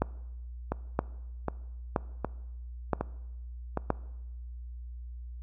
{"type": "two click trains", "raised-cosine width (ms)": 1, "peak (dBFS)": [-11, -15], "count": [5, 5], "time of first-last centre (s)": [[0.02, 3.903], [0.72, 3.773]], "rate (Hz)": [1.03, 1.31], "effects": ["noise-tail reverb RT60 1.0 s tail -21 dB re dry", "added 60 Hz sine -39 dBFS peak until 5.42 s"]}